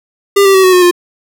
square tone with pitch steps, 399.6 / 389.8 / 380.2 / 370.9 / 361.8 / 352.9 Hz, G4 / G4 / F#4 / F#4 / F#4 / F4, +33 / -10 / +47 / +4 / -39 / +18 cents, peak -5 dBFS, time 0.36-0.912 s, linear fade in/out 10 ms, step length 92 ms, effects none

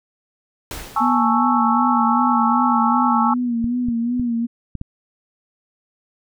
pink noise with exponential decay, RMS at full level -29 dBFS, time 0.71-1.5 s, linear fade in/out 1 ms, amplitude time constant 170 ms
sine chord, A major seventh, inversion third, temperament equal, 830.6 / 880 / 1108.7 / 1318.5 Hz, G#5 / A5 / C#6 / E6, 0 / 0 / 0 / 0 cents, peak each -21 dBFS, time 0.96-3.34 s, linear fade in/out 5 ms
sine tone with vibrato, 239.1 Hz, A#3, 44 cents sharp, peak -18 dBFS, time 1-4.47 s, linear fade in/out 20 ms, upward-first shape sine, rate 2.6 Hz, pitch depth 64 cents each way
clicks, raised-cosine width 5 ms, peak -16 dBFS, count 5, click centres 3.643 / 3.886 / 4.197 / 4.753 / 4.814 s
effects none

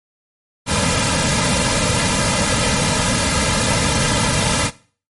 pink noise with comb filter, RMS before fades -17 dBFS, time 0.66-4.71 s, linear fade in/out 50 ms, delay 2.7 ms, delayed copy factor -0.95, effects noise-tail reverb RT60 0.4 s tail -18 dB re dry + MP3 48 kbps

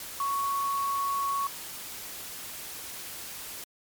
sine tone in noise, 1111 Hz, C#6, 4 cents sharp, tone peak -26 dBFS, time 0.2-1.47 s, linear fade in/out 2 ms, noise white, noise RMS -40 dBFS, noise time 0-3.64 s, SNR +11 dB, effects MP3 96 kbps

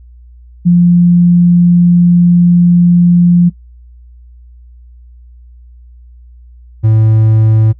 sine / triangle tone pair in turn, 174.61 / 110 Hz, F3 / A2, 0 / 0 cents, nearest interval minor sixth, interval 800 cents, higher first, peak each -3 dBFS, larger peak neither, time 0.65-3.5 / 6.83-7.73 s, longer first, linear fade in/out 20 ms, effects noise-tail reverb RT60 0.1 s tail -22 dB re dry + added 60 Hz sine -34 dBFS peak until 7.79 s

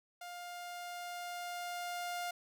sawtooth tone with level ramp, 705 Hz, F5, 16 cents sharp, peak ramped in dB -41 to -33 dBFS, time 0.21-2.31 s, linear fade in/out 5 ms, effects none

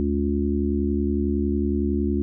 harmonic tone with a mistuned harmonic, 70.9 Hz, C#2, 40 cents sharp, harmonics 1 / 3 / 4 / 5, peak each -25 / -25 / -26 / -27 dBFS, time 0-2.22 s, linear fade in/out 0 ms, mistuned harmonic 1, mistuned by +110 cents, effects none

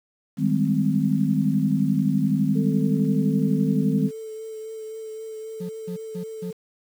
sine chord, Ab major seventh, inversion second, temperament equal with one note detuned, 155.56 / 196 / 207.7 / 258.6 Hz, Eb3 / G3 / Ab3 / C4, 0 / 0 / 0 / -20 cents, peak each -24 dBFS, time 0.37-4.11 s, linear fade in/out 50 ms
sine tone with vibrato, 440 Hz, A4, in tune, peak -32 dBFS, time 2.55-6.53 s, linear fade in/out 10 ms, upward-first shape triangle, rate 3.8 Hz, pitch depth 22 cents each way
triangle tone bursts, 178.4 Hz, F3, 37 cents sharp, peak -27 dBFS, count 4, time 5.6-6.512 s, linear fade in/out 10 ms, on 93 ms, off 180 ms
effects 8-bit

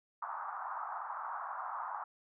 white band-pass noise, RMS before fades -41 dBFS, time 0.22-2.04 s, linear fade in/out 5 ms, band 770 to 1300 Hz, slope 48 dB/octave, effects none

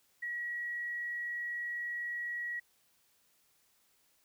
sine tone, 1916 Hz, A#6, 47 cents sharp, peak -35 dBFS, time 0.22-2.6 s, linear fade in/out 10 ms, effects white hiss -71 dBFS RMS until 4.24 s

